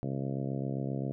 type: harmonic tone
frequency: 67.6 Hz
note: C#2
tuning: 43 cents flat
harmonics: 2 / 3 / 4 / 5 / 6 / 7 / 8 / 9 / 10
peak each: -34 / -38 / -39 / -43 / -44 / -46 / -46 / -47 / -48 dBFS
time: 0.03-1.12 s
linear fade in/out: 0 ms
effects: none